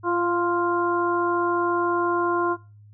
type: harmonic tone with a mistuned harmonic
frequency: 349.2 Hz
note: F4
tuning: in tune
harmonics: 1 / 2 / 3 / 4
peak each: -23 / -30 / -24 / -30 dBFS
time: 0.03-2.57 s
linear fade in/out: 50 ms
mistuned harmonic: 1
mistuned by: -15 cents
effects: noise-tail reverb RT60 0.4 s tail -23 dB re dry + added 104 Hz sine -46 dBFS peak until 2.93 s